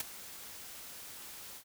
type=noise with ADSR envelope; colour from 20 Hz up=white; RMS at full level=-32 dBFS; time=0-1.64 s; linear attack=3 ms; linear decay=15 ms; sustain=-16 dB; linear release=73 ms; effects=none